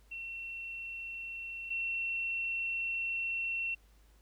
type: tone pair in turn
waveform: sine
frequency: 2714 / 2714 Hz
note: E7 / E7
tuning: +50 / +50 cents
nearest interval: unison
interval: 0 cents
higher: neither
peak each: -39 / -32 dBFS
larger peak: second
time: 0.11-1.7 / 1.7-3.75 s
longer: second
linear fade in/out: 10 ms
effects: added 52 Hz sine -60 dBFS peak until 4.21 s + pink hiss -69 dBFS RMS until 4.21 s